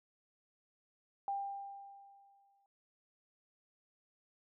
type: tone with exponential decay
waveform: sine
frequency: 795 Hz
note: G5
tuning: 24 cents sharp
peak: -33 dBFS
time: 1.28-2.66 s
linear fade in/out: 1 ms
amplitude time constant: 300 ms
effects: none